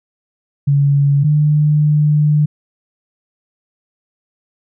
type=tone pair in turn; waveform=sine; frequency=141.5 / 149.91 Hz; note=C#3 / D3; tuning=+36 / +36 cents; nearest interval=minor second; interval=100 cents; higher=second; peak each=-9 dBFS; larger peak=neither; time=0.67-1.24 / 1.24-2.46 s; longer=second; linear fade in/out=10 ms; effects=none